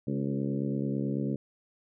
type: harmonic tone with a mistuned harmonic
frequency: 69.1 Hz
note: C#2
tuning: 5 cents flat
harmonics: 2 / 3 / 4 / 5 / 6 / 7 / 8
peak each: -33 / -32 / -34 / -39 / -41 / -42 / -45 dBFS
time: 0.07-1.36 s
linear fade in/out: 5 ms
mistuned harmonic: 5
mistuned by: +27 cents
effects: none